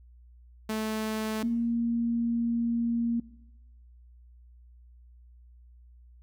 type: tone pair in turn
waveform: sawtooth / sine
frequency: 217.9 / 233.8 Hz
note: A3 / A#3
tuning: -17 / +5 cents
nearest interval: minor second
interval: 122 cents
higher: second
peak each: -25 dBFS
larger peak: neither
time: 0.69-1.43 / 1.43-3.2 s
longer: second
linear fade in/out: 5 ms
effects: noise-tail reverb RT60 0.9 s tail -19 dB re dry + added 60 Hz sine -51 dBFS peak until 6.22 s